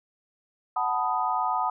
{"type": "chord", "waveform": "sine", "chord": "B dominant seventh", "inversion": "second", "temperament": "equal", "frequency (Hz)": [740, 880, 987.8, 1244.5], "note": ["F#5", "A5", "B5", "D#6"], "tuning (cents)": [0, 0, 0, 0], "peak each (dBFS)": -29, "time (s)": [0.76, 1.7], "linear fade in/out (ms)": 5, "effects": []}